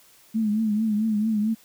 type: tone with vibrato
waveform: sine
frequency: 215.6 Hz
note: A3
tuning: 35 cents flat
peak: -20 dBFS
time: 0.34-1.55 s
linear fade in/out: 20 ms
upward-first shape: triangle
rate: 4.5 Hz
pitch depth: 85 cents each way
effects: white hiss -55 dBFS RMS until 1.64 s